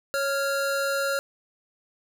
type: tone pair together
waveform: square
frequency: 552.4 / 1392 Hz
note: C#5 / F6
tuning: -6 / -6 cents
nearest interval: octave + major third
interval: 1600 cents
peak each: -27 / -28 dBFS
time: 0.14-1.19 s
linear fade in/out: 0 ms
effects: none